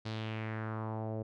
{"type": "tone with low-pass filter sweep", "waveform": "sawtooth", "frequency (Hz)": 110, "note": "A2", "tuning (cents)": 0, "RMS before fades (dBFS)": -38, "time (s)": [0.05, 1.23], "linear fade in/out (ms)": 10, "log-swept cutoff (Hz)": [4500, 530], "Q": 2.6, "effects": []}